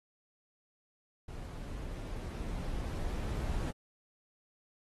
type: noise with level ramp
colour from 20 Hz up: brown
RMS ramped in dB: -43 to -34 dBFS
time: 1.28-3.71 s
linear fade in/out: 5 ms
effects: AAC 32 kbps